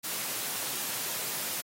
white high-pass noise, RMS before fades -34 dBFS, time 0.03-1.62 s, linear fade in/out 20 ms, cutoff 110 Hz, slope 96 dB/octave, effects AAC 48 kbps

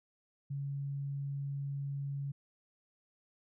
sine tone, 140 Hz, C#3, 18 cents sharp, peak -35 dBFS, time 0.5-2.32 s, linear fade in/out 10 ms, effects none

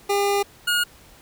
25% pulse tone pair in turn, 402.8 / 1435.4 Hz, G4 / F6, +47 / +47 cents, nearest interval octave + minor seventh, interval 2200 cents, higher second, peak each -15 dBFS, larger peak neither, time 0.09-0.43 / 0.67-0.84 s, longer first, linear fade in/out 10 ms, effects pink hiss -50 dBFS RMS until 1.21 s

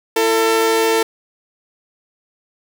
sawtooth tone pair together, 335.5 / 447.8 Hz, E4 / A4, +31 / +30 cents, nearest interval perfect fourth, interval 499 cents, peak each -17 / -10 dBFS, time 0.16-1.03 s, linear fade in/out 5 ms, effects none

